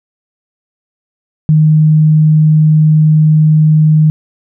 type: tone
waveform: sine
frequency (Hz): 154.8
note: D#3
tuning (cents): -9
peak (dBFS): -4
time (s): 1.49-4.1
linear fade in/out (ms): 0
effects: none